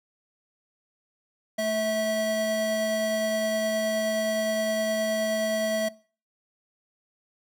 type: tone pair together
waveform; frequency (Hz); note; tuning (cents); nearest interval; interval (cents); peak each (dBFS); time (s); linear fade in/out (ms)
square; 220 / 650.4; A3 / E5; 0 / -23; octave + perfect fifth; 1877; -33 / -26; 1.58-5.89; 10
effects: noise-tail reverb RT60 0.4 s tail -21 dB re dry